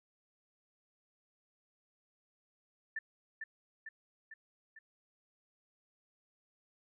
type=tone with echo; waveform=sine; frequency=1775 Hz; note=A6; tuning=15 cents sharp; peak=-35 dBFS; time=2.96-2.99 s; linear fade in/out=5 ms; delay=450 ms; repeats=4; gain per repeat=-4 dB; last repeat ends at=4.79 s; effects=none